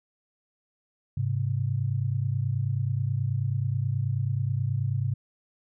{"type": "tone pair together", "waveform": "sine", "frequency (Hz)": [103.83, 133.16], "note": ["G#2", "C3"], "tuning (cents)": [0, 31], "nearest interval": "major third", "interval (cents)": 431, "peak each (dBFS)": -27, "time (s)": [1.17, 5.14], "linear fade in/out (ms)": 5, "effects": []}